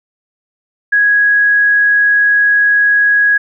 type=tone; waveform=sine; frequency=1661.2 Hz; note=G#6; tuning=in tune; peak=-7 dBFS; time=0.92-3.38 s; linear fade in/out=10 ms; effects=none